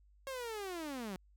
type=linear sweep; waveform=sawtooth; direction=down; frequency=547 to 178.5 Hz; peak=-36 dBFS; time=0.27-1.16 s; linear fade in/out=0 ms; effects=added 50 Hz sine -62 dBFS peak until 1.36 s